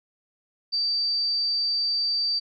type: tone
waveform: sine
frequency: 4645 Hz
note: D8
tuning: 20 cents flat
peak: -22 dBFS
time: 0.72-2.4 s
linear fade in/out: 20 ms
effects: none

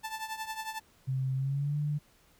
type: tone with tremolo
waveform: sawtooth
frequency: 880 Hz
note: A5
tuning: in tune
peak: -29 dBFS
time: 0.03-0.8 s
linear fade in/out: 20 ms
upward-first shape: triangle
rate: 11 Hz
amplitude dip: 80%
type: tone with pitch glide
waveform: sine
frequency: 131.9 to 148.05 Hz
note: C3 to D3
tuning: +14 to +14 cents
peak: -28 dBFS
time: 1.07-1.99 s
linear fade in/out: 20 ms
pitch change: +200 cents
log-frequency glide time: 1.35-1.77 s
effects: pink hiss -64 dBFS RMS until 2.39 s

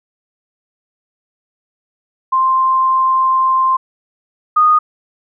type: tone pair in turn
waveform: sine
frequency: 1048 / 1235.2 Hz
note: C6 / D#6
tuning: +2 / -13 cents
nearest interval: minor third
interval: 285 cents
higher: second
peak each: -10 / -7 dBFS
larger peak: second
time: 2.32-3.77 / 4.56-4.79 s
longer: first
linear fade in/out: 10 ms
effects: none

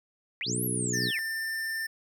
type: linear two-way sweep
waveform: sine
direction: up then down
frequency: 1815 to 11840 to 1815 Hz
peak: -30 dBFS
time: 0.41-1.19 s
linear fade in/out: 0 ms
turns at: 0.64 s
type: harmonic tone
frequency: 61.2 Hz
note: B1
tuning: 15 cents flat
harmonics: 2 / 3 / 4 / 5 / 6 / 7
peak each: -34 / -36 / -37 / -38 / -39 / -39 dBFS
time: 0.45-1.12 s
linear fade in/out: 50 ms
type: tone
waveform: square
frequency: 1791 Hz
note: A6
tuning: 30 cents sharp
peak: -31 dBFS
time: 0.93-1.87 s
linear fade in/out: 10 ms
effects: none

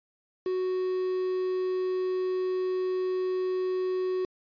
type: tone with quantisation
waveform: triangle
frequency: 370 Hz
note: F#4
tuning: in tune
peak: -24 dBFS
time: 0.46-4.25 s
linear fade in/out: 2 ms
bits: 7
effects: resampled to 11025 Hz

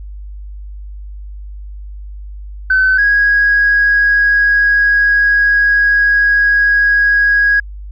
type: tone pair in turn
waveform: sine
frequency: 1523 / 1652.2 Hz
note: F#6 / G#6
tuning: +50 / -9 cents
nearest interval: minor second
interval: 141 cents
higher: second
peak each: -7 / -7 dBFS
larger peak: neither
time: 2.7-2.98 / 2.98-7.6 s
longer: second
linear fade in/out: 5 ms
effects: tanh soft clip ceiling -3 dBFS + added 50 Hz sine -26 dBFS peak until 7.91 s

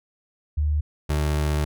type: tone pair in turn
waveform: sine / 30% pulse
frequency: 75 / 75 Hz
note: D2 / D2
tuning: +37 / +37 cents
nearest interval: unison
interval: 0 cents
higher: neither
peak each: -19 / -18 dBFS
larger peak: second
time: 0.57-0.81 / 1.09-1.65 s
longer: second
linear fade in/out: 10 ms
effects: none

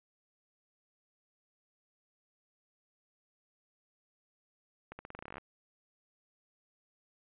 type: accelerating click train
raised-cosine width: 0.5 ms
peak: -29 dBFS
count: 15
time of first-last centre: 4.92-5.382 s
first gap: 70 ms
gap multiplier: 0.87
effects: resampled to 8000 Hz

